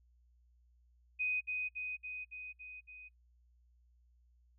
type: tone with echo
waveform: sine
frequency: 2500 Hz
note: D#7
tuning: 8 cents sharp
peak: -32 dBFS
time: 1.19-1.41 s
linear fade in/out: 20 ms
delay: 280 ms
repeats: 6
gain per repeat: -3 dB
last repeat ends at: 3.09 s
effects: noise-tail reverb RT60 0.1 s tail -23 dB re dry + added 60 Hz sine -65 dBFS peak until 4.58 s